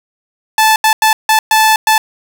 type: tone bursts at uneven times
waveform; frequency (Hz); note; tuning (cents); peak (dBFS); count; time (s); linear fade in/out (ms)
sawtooth; 874; A5; -12; -3; 6; 0.58-0.76 / 0.84-0.93 / 1.02-1.13 / 1.29-1.39 / 1.51-1.76 / 1.87-1.98; 2
effects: none